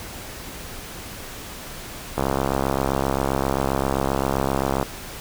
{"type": "click train", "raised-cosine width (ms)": 1, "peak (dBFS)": -7, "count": 180, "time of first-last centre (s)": [2.18, 4.828], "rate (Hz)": 67.6, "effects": ["pink hiss -36 dBFS RMS until 5.2 s"]}